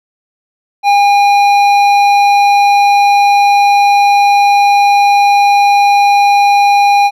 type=tone with hard clipping; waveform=sine; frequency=810 Hz; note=G#5; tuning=43 cents flat; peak=-7 dBFS; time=0.83-7.11 s; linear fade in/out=50 ms; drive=10 dB; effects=none